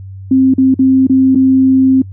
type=tone with dropouts; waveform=sine; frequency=263.3 Hz; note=C4; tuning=11 cents sharp; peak=-5 dBFS; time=0.31-2.02 s; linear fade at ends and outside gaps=5 ms; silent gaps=0.54-0.581 / 0.743-0.791 / 1.07-1.096 / 1.349-1.355 s; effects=noise-tail reverb RT60 0.1 s tail -23 dB re dry + added 96 Hz sine -26 dBFS peak until 2.12 s